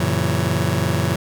sawtooth chord, F# dominant seventh, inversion none, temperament just, 92.5 / 115.62 / 138.75 / 166.5 Hz, F#2 / A#2 / C#3 / E3, 0 / -14 / +2 / +18 cents, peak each -19 dBFS, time 0-1.16 s, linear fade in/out 5 ms, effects none

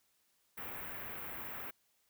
white band-stop noise, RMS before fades -44 dBFS, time 0.57-1.71 s, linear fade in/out 10 ms, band 2300 to 16000 Hz, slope 24 dB/octave, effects white hiss -75 dBFS RMS until 2.09 s

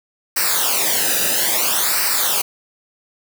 white noise with flanger, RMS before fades -18 dBFS, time 0.36-2.42 s, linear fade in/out 10 ms, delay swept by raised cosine 0.29 to 0.93 ms, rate 0.6 Hz, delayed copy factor -0.8, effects none

